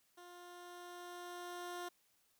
15% pulse tone with level ramp, 353.1 Hz, F4, 19 cents sharp, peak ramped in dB -48 to -36 dBFS, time 0.17-1.89 s, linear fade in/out 10 ms, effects white hiss -75 dBFS RMS until 2.39 s

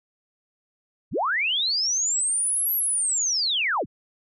sine linear two-way sweep, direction up then down, 47.31 to 11840 to 47.31 Hz, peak -21 dBFS, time 1.11-3.86 s, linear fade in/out 50 ms, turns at 2.74 s, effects none

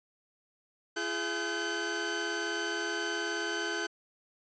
sawtooth tone cluster, 339.1 / 418 / 1527 Hz, E4 / G#4 / G6, +49 / +11 / -46 cents, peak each -33 / -34 / -30 dBFS, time 0.96-3.87 s, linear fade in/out 10 ms, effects resampled to 16000 Hz

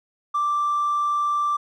sine tone with hard clipping, 1174.7 Hz, D6, in tune, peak -20 dBFS, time 0.34-1.57 s, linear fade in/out 10 ms, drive 1 dB, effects none

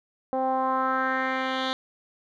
10% pulse tone with low-pass filter sweep, 261.6 Hz, C4, in tune, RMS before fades -26 dBFS, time 0.33-1.73 s, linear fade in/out 0 ms, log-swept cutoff 660 to 3700 Hz, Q 3.1, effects none

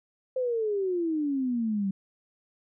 sine exponential sweep, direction down, 523.3 to 190 Hz, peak -25 dBFS, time 0.36-1.91 s, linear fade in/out 5 ms, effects none

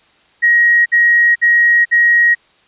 sine tone bursts, 1891 Hz, A#6, 24 cents sharp, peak -7 dBFS, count 4, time 0.42-2.351 s, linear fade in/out 20 ms, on 440 ms, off 57 ms, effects white hiss -52 dBFS RMS until 2.67 s + resampled to 8000 Hz

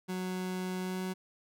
30% pulse tone with pitch glide, 184.4 to 185.9 Hz, F#3 to F#3, -6 to +8 cents, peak -31 dBFS, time 0.08-1.14 s, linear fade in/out 20 ms, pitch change +14 cents, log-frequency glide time 0.8-1.02 s, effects none

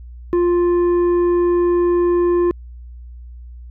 triangle tone with tanh clipping, 350 Hz, F4, 4 cents sharp, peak -14 dBFS, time 0.33-2.51 s, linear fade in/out 0 ms, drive 11 dB, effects added 60 Hz sine -33 dBFS peak until 3.7 s

